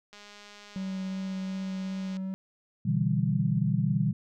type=click train; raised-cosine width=0.2 ms; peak=-32 dBFS; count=421; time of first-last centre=0.13-2.169 s; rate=206 Hz
type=tone with vibrato; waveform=triangle; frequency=189.7 Hz; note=F#3; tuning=43 cents sharp; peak=-29 dBFS; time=0.76-2.34 s; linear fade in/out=0 ms; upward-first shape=sine; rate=2.7 Hz; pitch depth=8 cents each way
type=chord; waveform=sine; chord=E minor seventh; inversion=second; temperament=equal; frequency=123.47 / 146.83 / 164.81 / 196 Hz; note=B2 / D3 / E3 / G3; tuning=0 / 0 / 0 / 0 cents; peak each=-29 dBFS; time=2.85-4.13 s; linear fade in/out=10 ms
effects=none